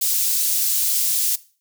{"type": "high-pass noise", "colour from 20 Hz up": "white", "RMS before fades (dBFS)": -20, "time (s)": [0.01, 1.36], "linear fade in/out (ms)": 10, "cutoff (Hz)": 5200, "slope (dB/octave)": 12, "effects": ["noise-tail reverb RT60 0.4 s tail -19 dB re dry"]}